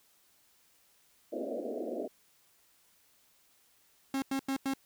white band-pass noise, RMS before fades -37 dBFS, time 1.32-2.08 s, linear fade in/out 10 ms, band 220 to 670 Hz, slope 96 dB/octave
45% pulse tone bursts, 270 Hz, C#4, 45 cents flat, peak -30 dBFS, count 4, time 4.14-4.737 s, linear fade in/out 2 ms, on 81 ms, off 91 ms
effects white hiss -67 dBFS RMS until 4.85 s

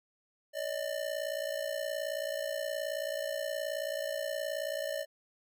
square ring-modulated tone, 599 Hz, D5, 34 cents sharp, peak -31 dBFS, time 0.53-5.06 s, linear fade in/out 50 ms, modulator 29.4 Hz, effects none

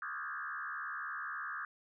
sine tone with frequency modulation, 1425 Hz, F6, 34 cents sharp, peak -38 dBFS, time 0.02-1.65 s, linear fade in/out 2 ms, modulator 71.8 Hz, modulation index 3.9, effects none

